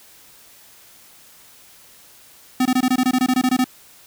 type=tone bursts; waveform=square; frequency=254.6 Hz; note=C4; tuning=47 cents flat; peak=-15 dBFS; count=14; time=2.6-3.643 s; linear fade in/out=5 ms; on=55 ms; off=21 ms; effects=white hiss -48 dBFS RMS until 4.06 s